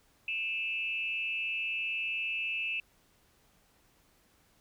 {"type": "tone with frequency modulation", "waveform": "sine", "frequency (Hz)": 2637, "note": "E7", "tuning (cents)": 0, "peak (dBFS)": -31, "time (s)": [0.28, 2.8], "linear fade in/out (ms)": 2, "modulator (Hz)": 211, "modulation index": 0.59, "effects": ["pink hiss -67 dBFS RMS until 4.6 s"]}